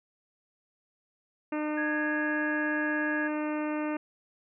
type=harmonic tone; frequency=302.8 Hz; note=D#4; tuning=47 cents flat; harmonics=1 / 2 / 3 / 4 / 5 / 6 / 7 / 8 / 9; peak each=-30 / -36 / -40 / -42 / -44 / -46 / -47 / -48 / -49 dBFS; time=1.52-3.97 s; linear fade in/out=5 ms
type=tone; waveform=sine; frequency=1661.2 Hz; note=G#6; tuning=in tune; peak=-30 dBFS; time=1.77-3.28 s; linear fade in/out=10 ms
effects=none